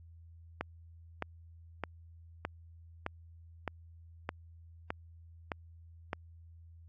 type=click train; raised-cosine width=0.5 ms; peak=-19 dBFS; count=10; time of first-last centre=0.61-6.131 s; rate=1.63 Hz; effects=added 83 Hz sine -52 dBFS peak until 6.88 s + AAC 32 kbps